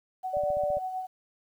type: tone with tremolo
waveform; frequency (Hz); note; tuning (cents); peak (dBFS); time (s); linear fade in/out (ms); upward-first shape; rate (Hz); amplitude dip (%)
sine; 747; F#5; +16; -29; 0.23-1.07; 20; sine; 8.4; 45
type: tone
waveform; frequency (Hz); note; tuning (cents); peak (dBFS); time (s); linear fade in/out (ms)
sine; 587.3; D5; 0; -26; 0.33-0.79; 10
type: click train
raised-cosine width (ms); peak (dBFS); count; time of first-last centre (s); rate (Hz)
5; -33; 7; 0.37-0.77; 15
effects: 10-bit